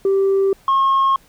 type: tone pair in turn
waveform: sine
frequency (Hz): 390 / 1081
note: G4 / C#6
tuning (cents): -9 / -44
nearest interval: octave + tritone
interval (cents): 1765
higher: second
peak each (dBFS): -11 / -10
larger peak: second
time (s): 0.05-0.53 / 0.68-1.16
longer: neither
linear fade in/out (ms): 2
effects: tanh soft clip ceiling -11 dBFS + pink hiss -52 dBFS RMS until 1.28 s